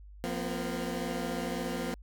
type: chord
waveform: 20% pulse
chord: F suspended fourth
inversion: none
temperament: equal with one note detuned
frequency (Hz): 174.61 / 233.1 / 254.9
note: F3 / Bb3 / C4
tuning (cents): 0 / 0 / -45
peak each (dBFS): -32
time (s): 0.24-1.94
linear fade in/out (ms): 0
effects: added 50 Hz sine -47 dBFS peak until 2.02 s